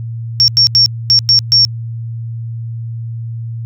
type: tone bursts at uneven times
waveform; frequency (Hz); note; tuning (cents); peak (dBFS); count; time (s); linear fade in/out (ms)
sine; 5490; F8; -31; -5; 6; 0.4-0.48 / 0.57-0.67 / 0.75-0.86 / 1.1-1.19 / 1.29-1.39 / 1.52-1.65; 0
effects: added 115 Hz sine -20 dBFS peak until 3.65 s